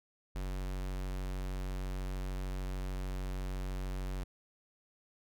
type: tone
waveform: square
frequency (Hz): 46.76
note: F#1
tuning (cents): +19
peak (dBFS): -36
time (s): 0.35-4.24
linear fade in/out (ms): 10
effects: none